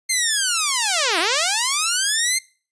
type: linear two-way sweep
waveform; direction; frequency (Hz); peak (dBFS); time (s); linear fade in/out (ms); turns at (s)
5% pulse; down then up; 2122 to 311.1 to 2122; -6; 0.09-2.39; 10; 1.19
effects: noise-tail reverb RT60 0.4 s tail -23 dB re dry + resampled to 22050 Hz